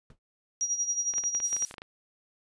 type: noise with exponential decay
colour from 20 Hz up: brown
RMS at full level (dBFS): -44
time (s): 0.1-0.19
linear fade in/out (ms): 2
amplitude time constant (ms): 18
type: tone with tremolo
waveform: sine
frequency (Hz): 5740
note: F8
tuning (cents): +47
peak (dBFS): -24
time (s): 0.61-1.65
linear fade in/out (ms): 0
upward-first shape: sine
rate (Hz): 11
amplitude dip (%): 70
type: clicks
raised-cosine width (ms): 0.3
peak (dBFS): -25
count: 12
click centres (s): 1.138 / 1.182 / 1.238 / 1.349 / 1.402 / 1.529 / 1.566 / 1.624 / 1.711 / 1.741 / 1.782 / 1.819
type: noise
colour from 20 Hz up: violet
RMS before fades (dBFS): -41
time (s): 1.41-1.75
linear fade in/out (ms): 50
effects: resampled to 22050 Hz